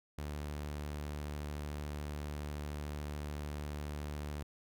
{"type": "tone", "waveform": "sawtooth", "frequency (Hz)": 73.9, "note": "D2", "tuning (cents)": 11, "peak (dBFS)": -35, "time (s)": [0.18, 4.43], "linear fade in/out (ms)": 5, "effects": []}